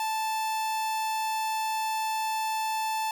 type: tone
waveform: 45% pulse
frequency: 878 Hz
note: A5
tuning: 4 cents flat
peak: -27 dBFS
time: 0-3.11 s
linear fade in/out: 2 ms
effects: none